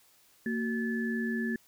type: tone cluster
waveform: sine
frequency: 230.3 / 374.4 / 1731 Hz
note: A#3 / F#4 / A6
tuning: -21 / +20 / -29 cents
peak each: -30 / -38 / -36 dBFS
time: 0.46-1.56 s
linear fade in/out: 2 ms
effects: white hiss -63 dBFS RMS until 1.67 s